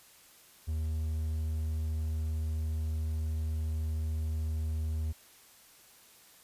triangle tone, 78.4 Hz, D#2, 14 cents sharp, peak -28 dBFS, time 0.67-5.13 s, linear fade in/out 20 ms, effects white hiss -58 dBFS RMS until 6.43 s + resampled to 32000 Hz

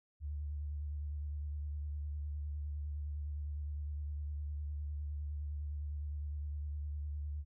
sine tone with vibrato, 73.6 Hz, D2, 4 cents sharp, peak -37 dBFS, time 0.2-7.45 s, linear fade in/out 50 ms, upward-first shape sine, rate 9.8 Hz, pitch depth 35 cents each way, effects none

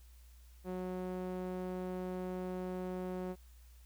sawtooth tone with band-pass filter, 183.3 Hz, F#3, 16 cents flat, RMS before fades -40 dBFS, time 0.64-3.36 s, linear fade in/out 50 ms, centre 400 Hz, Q 0.91, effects added 60 Hz sine -55 dBFS peak until 3.85 s + white hiss -68 dBFS RMS until 3.85 s

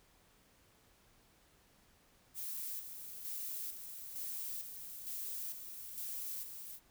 violet noise with tremolo, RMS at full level -42 dBFS, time 2.34-6.8 s, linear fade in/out 50 ms, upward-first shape square, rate 1.1 Hz, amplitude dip 50%, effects pink hiss -68 dBFS RMS until 6.9 s

